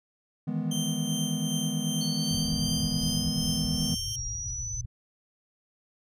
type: chord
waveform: triangle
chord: E major seventh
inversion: third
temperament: equal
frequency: 155.56 / 164.81 / 207.7 / 246.9 Hz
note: D#3 / E3 / G#3 / B3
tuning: 0 / 0 / 0 / 0 cents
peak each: -31 dBFS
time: 0.47-3.95 s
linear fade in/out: 10 ms
type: tone with tremolo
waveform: 20% pulse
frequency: 3136 Hz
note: G7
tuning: in tune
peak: -26 dBFS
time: 0.71-4.16 s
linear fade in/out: 5 ms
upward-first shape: sine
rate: 2.6 Hz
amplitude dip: 45%
type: exponential sweep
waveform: sine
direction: up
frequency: 4400 to 6070 Hz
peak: -33 dBFS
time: 2.01-4.81 s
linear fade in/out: 2 ms
type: low-pass noise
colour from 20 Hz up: white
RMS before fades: -37 dBFS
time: 2.3-4.86 s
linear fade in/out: 10 ms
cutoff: 130 Hz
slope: 96 dB/octave
effects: none